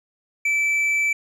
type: tone with tanh clipping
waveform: sine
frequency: 2318 Hz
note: D7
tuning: 23 cents flat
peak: -19 dBFS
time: 0.45-1.13 s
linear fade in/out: 5 ms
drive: 5 dB
effects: none